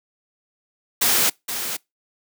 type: noise with echo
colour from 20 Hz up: white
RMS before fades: -18 dBFS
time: 1.01-1.3 s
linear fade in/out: 10 ms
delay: 470 ms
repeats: 1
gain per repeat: -9 dB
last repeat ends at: 1.77 s
effects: noise-tail reverb RT60 0.2 s tail -25 dB re dry + high-pass 150 Hz 12 dB/octave